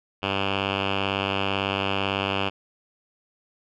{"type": "tone with low-pass filter", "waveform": "5% pulse", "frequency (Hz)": 98, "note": "G2", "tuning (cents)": 0, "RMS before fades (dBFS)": -26, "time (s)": [0.22, 2.5], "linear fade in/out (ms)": 20, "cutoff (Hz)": 2800, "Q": 3.5, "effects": []}